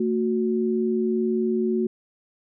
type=tone pair together; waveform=sine; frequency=225.4 / 367.3 Hz; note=A3 / F#4; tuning=+42 / -13 cents; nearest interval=minor sixth; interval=845 cents; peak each=-23 dBFS; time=0-1.87 s; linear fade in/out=5 ms; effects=none